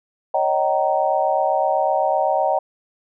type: chord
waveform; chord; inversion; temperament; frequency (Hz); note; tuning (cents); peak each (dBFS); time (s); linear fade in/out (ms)
sine; Eb dominant seventh; third; equal with one note detuned; 554.4 / 622.3 / 766.1 / 932.3; Db5 / Eb5 / G5 / Bb5; 0 / 0 / -40 / 0; -23 / -21 / -20 / -24; 0.34-2.59; 5
effects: none